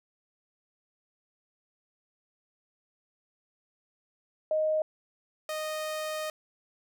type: tone pair in turn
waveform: sine / sawtooth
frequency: 622.3 / 619.5 Hz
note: D#5 / D#5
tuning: 0 / -8 cents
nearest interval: unison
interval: 8 cents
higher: first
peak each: -24 / -28 dBFS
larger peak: first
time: 4.51-4.82 / 5.49-6.3 s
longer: second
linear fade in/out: 2 ms
effects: none